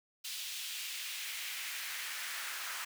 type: noise with high-pass filter sweep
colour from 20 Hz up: pink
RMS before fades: -41 dBFS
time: 0.24-2.85 s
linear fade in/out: 10 ms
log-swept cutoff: 3400 to 1400 Hz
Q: 1.6
effects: none